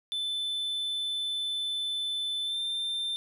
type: tone with pitch glide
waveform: triangle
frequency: 3520 to 3579 Hz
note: A7 to A7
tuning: 0 to +29 cents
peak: -28 dBFS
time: 0.12-3.16 s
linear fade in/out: 0 ms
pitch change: +29 cents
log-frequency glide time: 2.44-2.58 s
effects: none